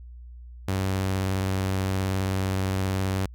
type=tone with vibrato; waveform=sawtooth; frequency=95.3 Hz; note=G2; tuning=48 cents flat; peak=-20 dBFS; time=0.68-3.26 s; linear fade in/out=5 ms; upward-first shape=sine; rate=19 Hz; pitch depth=25 cents each way; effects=added 60 Hz sine -40 dBFS peak until 3.34 s